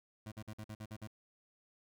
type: tone bursts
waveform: 25% pulse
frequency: 107.4 Hz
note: A2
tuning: 41 cents flat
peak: -40 dBFS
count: 8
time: 0.26-1.074 s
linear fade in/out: 5 ms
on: 58 ms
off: 50 ms
effects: none